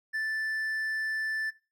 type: tone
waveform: triangle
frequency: 1760 Hz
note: A6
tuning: in tune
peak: -27 dBFS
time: 0.13-1.51 s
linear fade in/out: 20 ms
effects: noise-tail reverb RT60 0.3 s tail -18 dB re dry